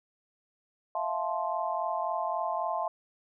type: chord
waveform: sine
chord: F major seventh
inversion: third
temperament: just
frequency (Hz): 654.8 / 698.5 / 873.1 / 1047.7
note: E5 / F5 / A5 / C6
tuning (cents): -12 / 0 / -14 / +2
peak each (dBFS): -34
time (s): 0.95-2.88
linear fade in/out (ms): 2
effects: none